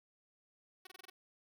5% pulse tone bursts, 374.4 Hz, F#4, 20 cents sharp, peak -39 dBFS, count 6, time 0.85-1.1 s, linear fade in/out 5 ms, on 20 ms, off 26 ms, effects none

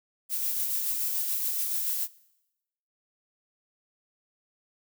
violet noise with tremolo, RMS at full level -28 dBFS, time 0.29-2.08 s, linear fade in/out 50 ms, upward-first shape sine, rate 7 Hz, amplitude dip 30%, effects noise-tail reverb RT60 0.9 s tail -21 dB re dry

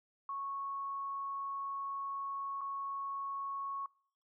sine tone with dropouts, 1104 Hz, C#6, 7 cents flat, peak -37 dBFS, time 0.29-3.86 s, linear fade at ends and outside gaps 2 ms, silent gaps 2.61-2.614 s, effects noise-tail reverb RT60 0.6 s tail -25 dB re dry

